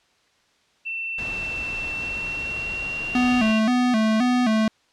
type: tone with pitch glide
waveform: sine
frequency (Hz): 2687 to 2775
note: E7 to F7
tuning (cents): +33 to -12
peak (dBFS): -26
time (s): 0.85-3.6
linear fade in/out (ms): 20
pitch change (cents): +55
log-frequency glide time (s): 1.7-3.45
type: noise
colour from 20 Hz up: pink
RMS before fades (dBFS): -36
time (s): 1.18-3.52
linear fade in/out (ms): 5
type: tone with vibrato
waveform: square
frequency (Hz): 233.1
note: A#3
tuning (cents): 0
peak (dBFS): -18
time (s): 3.15-4.68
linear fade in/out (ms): 2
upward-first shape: square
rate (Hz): 1.9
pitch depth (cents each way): 110
effects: white hiss -62 dBFS RMS until 4.92 s + low-pass 5000 Hz 12 dB/octave

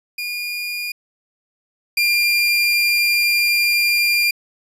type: tone pair in turn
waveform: 30% pulse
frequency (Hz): 2427 / 2396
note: D#7 / D7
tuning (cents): -44 / +34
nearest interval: unison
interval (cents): 22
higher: first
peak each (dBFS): -21 / -12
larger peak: second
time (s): 0.18-0.92 / 1.97-4.31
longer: second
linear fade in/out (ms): 5
effects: resampled to 32000 Hz

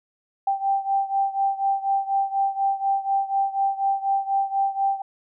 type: beating tone pair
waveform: sine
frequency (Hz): 784 / 788.1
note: G5 / G5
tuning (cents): 0 / +9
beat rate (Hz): 4.1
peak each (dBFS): -22 / -25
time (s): 0.47-5.02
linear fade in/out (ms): 5
effects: none

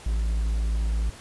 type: tone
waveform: triangle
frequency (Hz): 55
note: A1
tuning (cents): 0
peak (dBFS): -20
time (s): 0.06-1.1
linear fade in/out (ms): 5
effects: pink hiss -45 dBFS RMS until 1.2 s + resampled to 24000 Hz

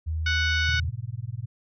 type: tone with pitch glide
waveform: sine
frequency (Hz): 79.6 to 81.32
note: D#2 to E2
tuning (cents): +40 to -23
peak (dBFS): -25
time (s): 0.06-0.9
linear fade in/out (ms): 20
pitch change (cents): +37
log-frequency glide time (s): 0.7-0.76
type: harmonic tone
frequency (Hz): 740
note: F#5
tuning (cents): 0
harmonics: 2 / 3 / 4 / 5 / 6 / 7 / 8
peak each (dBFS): -25 / -30 / -33 / -33 / -37 / -40 / -42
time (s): 0.26-0.8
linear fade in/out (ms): 5
type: tone with tremolo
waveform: sine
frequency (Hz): 116.54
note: A#2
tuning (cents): 0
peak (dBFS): -26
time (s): 0.68-1.46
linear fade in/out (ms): 10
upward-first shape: sine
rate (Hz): 20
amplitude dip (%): 100
effects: none

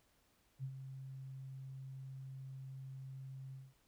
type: tone with ADSR envelope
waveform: sine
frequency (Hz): 133.3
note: C3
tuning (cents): +33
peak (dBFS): -38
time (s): 0.59-3.74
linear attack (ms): 45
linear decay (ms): 71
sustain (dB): -8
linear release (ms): 210
effects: pink hiss -74 dBFS RMS until 3.87 s

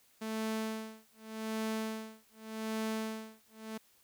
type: tone with tremolo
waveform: sawtooth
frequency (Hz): 220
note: A3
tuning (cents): 0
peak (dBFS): -29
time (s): 0.21-3.78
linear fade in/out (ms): 10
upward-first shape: sine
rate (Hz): 0.85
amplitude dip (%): 100
effects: white hiss -67 dBFS RMS until 4.03 s

